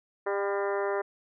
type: harmonic tone with a mistuned harmonic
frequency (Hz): 200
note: G3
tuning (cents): +35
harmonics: 2 / 3 / 4 / 5 / 6 / 7 / 8 / 9 / 10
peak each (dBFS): -29 / -33 / -37 / -37 / -40 / -40 / -46 / -41 / -48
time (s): 0.26-1.02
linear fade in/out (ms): 10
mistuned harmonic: 4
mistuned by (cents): -22
effects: none